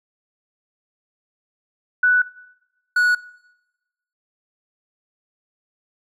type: tone pair in turn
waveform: sine / triangle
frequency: 1484 / 1466.1 Hz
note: F#6 / F#6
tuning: +5 / -16 cents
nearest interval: unison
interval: 21 cents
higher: first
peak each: -12 dBFS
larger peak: neither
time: 2.03-2.22 / 2.96-3.15 s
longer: neither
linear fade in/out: 5 ms
effects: noise-tail reverb RT60 1.0 s tail -21 dB re dry